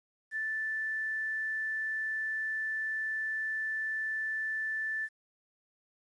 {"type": "tone with quantisation", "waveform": "sine", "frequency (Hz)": 1759, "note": "A6", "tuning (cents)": -1, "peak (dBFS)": -31, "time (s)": [0.31, 5.09], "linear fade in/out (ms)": 50, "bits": 10, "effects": ["resampled to 24000 Hz"]}